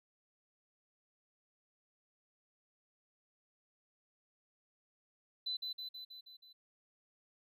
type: tone with echo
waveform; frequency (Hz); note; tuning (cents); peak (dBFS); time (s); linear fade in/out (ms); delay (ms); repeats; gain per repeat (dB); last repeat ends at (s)
triangle; 4012; B7; +26; -32; 5.46-5.57; 10; 160; 6; -4; 6.53
effects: tanh soft clip ceiling -34 dBFS